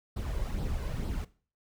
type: noise with flanger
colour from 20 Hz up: brown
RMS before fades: -33 dBFS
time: 0.16-1.25 s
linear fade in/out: 10 ms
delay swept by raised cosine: 0.22 to 2.02 ms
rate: 2.2 Hz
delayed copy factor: +0.55
effects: noise-tail reverb RT60 0.4 s tail -18 dB re dry